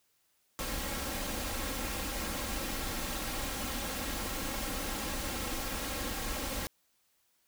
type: noise with comb filter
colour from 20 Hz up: pink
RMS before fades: -36 dBFS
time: 0.59-6.67 s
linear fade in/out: 0 ms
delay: 3.7 ms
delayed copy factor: +0.6
effects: white hiss -73 dBFS RMS until 7.47 s